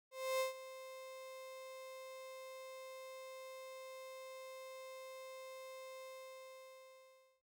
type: tone with ADSR envelope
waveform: 35% pulse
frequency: 523.3 Hz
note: C5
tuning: in tune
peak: -32 dBFS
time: 0.11-7.42 s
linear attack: 290 ms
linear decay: 130 ms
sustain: -16 dB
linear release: 1400 ms
effects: none